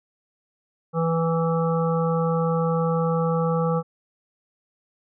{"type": "harmonic tone", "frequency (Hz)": 164.81, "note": "E3", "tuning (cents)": 0, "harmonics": [1, 3, 5, 7, 8], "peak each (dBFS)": [-22, -24, -31, -31, -33], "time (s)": [0.93, 3.83], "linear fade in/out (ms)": 50, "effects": []}